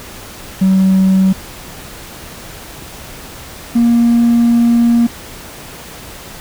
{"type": "tone pair in turn", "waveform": "triangle", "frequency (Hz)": [189.9, 235.2], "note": ["F#3", "A#3"], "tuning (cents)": [45, 16], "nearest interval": "major third", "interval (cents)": 371, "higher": "second", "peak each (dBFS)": -4, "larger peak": "neither", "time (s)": [[0.61, 1.33], [3.75, 5.07]], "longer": "second", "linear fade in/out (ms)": 10, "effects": ["tanh soft clip ceiling -3 dBFS", "pink hiss -32 dBFS RMS until 6.4 s"]}